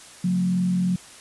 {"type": "tone with frequency modulation", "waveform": "sine", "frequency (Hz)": 181.6, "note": "F#3", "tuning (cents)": -32, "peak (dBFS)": -19, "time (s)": [0.24, 0.96], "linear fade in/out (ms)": 5, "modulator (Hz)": 42.8, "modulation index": 0.41, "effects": ["white hiss -45 dBFS RMS until 1.2 s", "resampled to 24000 Hz"]}